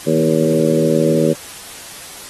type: harmonic tone with a mistuned harmonic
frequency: 79.7 Hz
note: D#2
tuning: 42 cents sharp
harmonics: 2 / 3 / 4 / 5 / 6 / 7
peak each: -19 / -19 / -19 / -19 / -19 / -19 dBFS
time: 0.06-1.34 s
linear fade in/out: 20 ms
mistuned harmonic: 3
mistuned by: -24 cents
effects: white hiss -34 dBFS RMS until 2.29 s + AAC 32 kbps